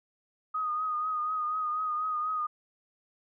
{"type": "tone with vibrato", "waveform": "sine", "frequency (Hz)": 1243, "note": "D#6", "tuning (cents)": -2, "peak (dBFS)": -28, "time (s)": [0.54, 2.47], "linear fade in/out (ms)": 10, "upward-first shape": "triangle", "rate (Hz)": 4.1, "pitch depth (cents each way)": 44, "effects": []}